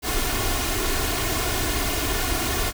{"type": "noise with comb filter", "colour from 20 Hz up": "pink", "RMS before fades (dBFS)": -24, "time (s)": [0.02, 2.73], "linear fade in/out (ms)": 50, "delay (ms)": 2.8, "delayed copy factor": 0.65, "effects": []}